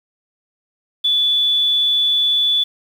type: tone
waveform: sine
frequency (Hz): 3458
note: A7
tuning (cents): -31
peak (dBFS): -13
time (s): 1.04-2.64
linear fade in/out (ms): 10
effects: 7-bit